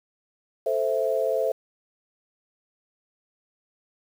sine chord, A minor, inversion none, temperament equal, 440 / 523.3 / 659.3 Hz, A4 / C5 / E5, 0 / 0 / 0 cents, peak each -27 / -25 / -26 dBFS, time 0.66-1.52 s, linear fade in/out 5 ms, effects 8-bit

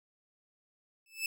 sawtooth tone with exponential growth, 2626 Hz, E7, 7 cents flat, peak -25 dBFS, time 1.06-1.26 s, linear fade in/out 2 ms, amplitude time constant 42 ms, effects none

